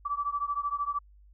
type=beating tone pair; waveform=sine; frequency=1151 / 1164 Hz; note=D6 / D6; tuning=-35 / -16 cents; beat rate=13 Hz; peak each=-31 / -32 dBFS; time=0.05-0.99 s; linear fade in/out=10 ms; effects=added 50 Hz sine -53 dBFS peak until 1.33 s